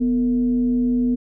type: tone with frequency modulation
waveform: sine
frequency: 246.9 Hz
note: B3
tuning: in tune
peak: -16 dBFS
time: 0-1.16 s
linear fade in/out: 20 ms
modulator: 206 Hz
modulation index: 0.32
effects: none